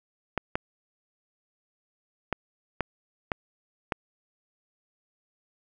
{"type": "clicks", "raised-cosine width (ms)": 0.5, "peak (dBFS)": -11, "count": 6, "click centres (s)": [0.377, 0.555, 2.327, 2.807, 3.318, 3.922], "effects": []}